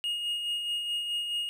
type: tone with tremolo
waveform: triangle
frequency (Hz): 2862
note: F7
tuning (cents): +42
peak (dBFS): -26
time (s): 0.04-1.49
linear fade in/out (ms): 0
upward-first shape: sine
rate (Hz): 4.7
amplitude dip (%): 40
effects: none